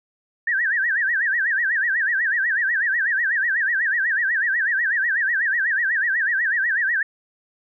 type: tone with vibrato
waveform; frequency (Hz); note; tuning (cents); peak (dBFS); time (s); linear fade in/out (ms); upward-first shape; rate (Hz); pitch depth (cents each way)
sine; 1726; A6; -34; -18; 0.47-7.03; 5; sine; 8.1; 200
effects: none